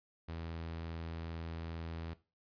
sawtooth tone, 82.41 Hz, E2, in tune, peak -37 dBFS, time 0.28-2.14 s, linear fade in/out 10 ms, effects noise-tail reverb RT60 0.3 s tail -17 dB re dry + resampled to 11025 Hz

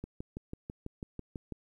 click train, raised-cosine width 3 ms, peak -26 dBFS, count 10, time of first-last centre 0.04-1.523 s, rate 6.07 Hz, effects 11-bit

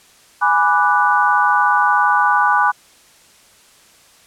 sine chord, G# half-diminished seventh, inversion none, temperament equal, 830.6 / 987.8 / 1174.7 / 1480 Hz, G#5 / B5 / D6 / F#6, 0 / 0 / 0 / 0 cents, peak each -17 dBFS, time 0.41-2.72 s, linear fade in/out 20 ms, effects white hiss -49 dBFS RMS until 4.26 s + low-pass 10000 Hz 12 dB/octave

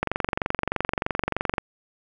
click train, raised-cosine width 0.5 ms, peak -8 dBFS, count 37, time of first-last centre 0.03-1.582 s, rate 23.2 Hz, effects none

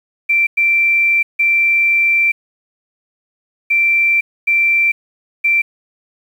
sine tone bursts at uneven times, 2349 Hz, D7, in tune, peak -10 dBFS, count 6, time 0.29-0.47 / 0.57-1.23 / 1.39-2.32 / 3.7-4.21 / 4.47-4.92 / 5.44-5.62 s, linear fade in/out 10 ms, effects 7-bit

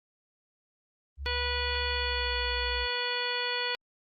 sine tone with pitch glide, 69.3 to 61.38 Hz, C#2 to B1, 0 to -10 cents, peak -34 dBFS, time 1.17-2.88 s, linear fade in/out 50 ms, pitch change -210 cents, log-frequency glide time 1.88-2.39 s
harmonic tone, 488.9 Hz, B4, 18 cents flat, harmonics 1 / 2 / 3 / 4 / 5 / 6 / 7 / 9, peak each -37 / -37 / -37 / -37 / -37 / -37 / -37 / -37 dBFS, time 1.26-3.75 s, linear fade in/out 0 ms
effects Opus 24 kbps

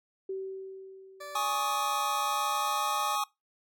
sine tone with exponential decay, 383.3 Hz, G4, 39 cents flat, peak -31 dBFS, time 0.29-2.13 s, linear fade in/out 5 ms, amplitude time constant 400 ms
20% pulse tone with pitch glide, 582 to 597.3 Hz, D5 to D5, -16 to +29 cents, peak -35 dBFS, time 1.2-3.16 s, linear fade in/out 10 ms, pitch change +45 cents, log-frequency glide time 2.18-2.92 s
square chord, Ab suspended fourth, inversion none, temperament equal with one note detuned, 830.6 / 1108.7 / 1251 Hz, Ab5 / Db6 / Eb6, 0 / 0 / +9 cents, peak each -33 dBFS, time 1.35-3.24 s, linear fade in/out 5 ms
effects noise-tail reverb RT60 0.2 s tail -22 dB re dry

